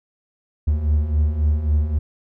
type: beating tone pair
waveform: triangle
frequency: 72.6 / 76.3 Hz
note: D2 / D#2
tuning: -19 / -33 cents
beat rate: 3.7 Hz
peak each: -21 / -15 dBFS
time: 0.67-1.99 s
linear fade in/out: 10 ms
effects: none